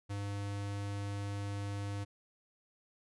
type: tone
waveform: square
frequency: 100.9 Hz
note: G#2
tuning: 49 cents flat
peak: -37 dBFS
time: 0.09-2.05 s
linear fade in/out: 20 ms
effects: resampled to 24000 Hz